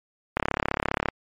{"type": "click train", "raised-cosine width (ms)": 0.5, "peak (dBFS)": -7, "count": 26, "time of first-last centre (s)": [0.37, 1.086], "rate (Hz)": 34.9, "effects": ["MP3 64 kbps"]}